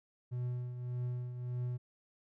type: tone with tremolo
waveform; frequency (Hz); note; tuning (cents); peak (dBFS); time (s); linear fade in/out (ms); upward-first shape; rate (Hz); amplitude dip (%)
triangle; 123.47; B2; 0; -31; 0.31-1.78; 20; triangle; 1.7; 60
effects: none